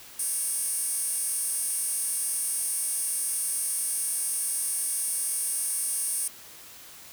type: tone with high-pass filter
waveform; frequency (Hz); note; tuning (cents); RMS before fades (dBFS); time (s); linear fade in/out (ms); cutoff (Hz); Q
15% pulse; 557; C#5; +8; -29; 0.19-6.28; 5; 9400; 3.6
effects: white hiss -47 dBFS RMS until 7.12 s